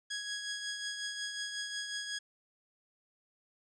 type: tone with tremolo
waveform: 15% pulse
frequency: 1661.2 Hz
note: G#6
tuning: in tune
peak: -28 dBFS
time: 0.1-2.19 s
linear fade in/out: 10 ms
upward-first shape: triangle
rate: 5.5 Hz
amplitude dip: 50%
effects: resampled to 22050 Hz